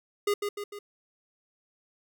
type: tone with echo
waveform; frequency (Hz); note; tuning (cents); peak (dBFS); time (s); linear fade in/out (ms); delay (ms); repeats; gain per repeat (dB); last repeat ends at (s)
square; 409.3; G#4; -25; -24; 0.27-0.34; 5; 150; 3; -5; 0.79
effects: none